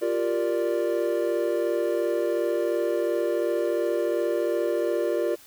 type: chord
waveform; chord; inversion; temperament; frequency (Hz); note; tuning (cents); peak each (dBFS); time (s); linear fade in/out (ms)
triangle; G minor seventh; third; equal; 349.2 / 392 / 466.2 / 587.3; F4 / G4 / Bb4 / D5; 0 / 0 / 0 / 0; -25 / -29 / -26 / -26; 0.01-5.36; 20
effects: white hiss -51 dBFS RMS until 5.46 s